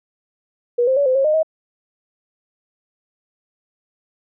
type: tone with pitch steps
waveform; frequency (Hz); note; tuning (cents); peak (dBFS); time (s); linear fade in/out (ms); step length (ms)
sine; 482.1 / 524 / 568 / 515 / 542 / 613 / 635; B4 / C5 / C#5 / C5 / C#5 / D#5 / D#5; -42 / +2 / +42 / -28 / -39 / -26 / +35; -13; 0.78-1.431; 10; 93
effects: none